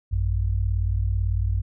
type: tone pair together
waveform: sine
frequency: 55.66 / 93.7 Hz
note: A1 / F#2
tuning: +21 / +22 cents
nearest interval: major sixth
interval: 901 cents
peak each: -23 dBFS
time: 0.11-1.62 s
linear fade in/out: 20 ms
effects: none